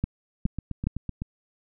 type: two click trains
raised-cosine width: 5 ms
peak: -18 / -12 dBFS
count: 7 / 3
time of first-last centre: 0.46-1.219 / 0.04-0.87 s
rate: 7.9 / 2.41 Hz
effects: none